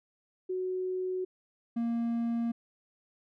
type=tone pair in turn; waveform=sine / triangle; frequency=370 / 233.1 Hz; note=F#4 / A#3; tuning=0 / 0 cents; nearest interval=minor sixth; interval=800 cents; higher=first; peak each=-30 / -26 dBFS; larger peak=second; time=0.49-1.25 / 1.76-2.52 s; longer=neither; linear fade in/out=10 ms; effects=none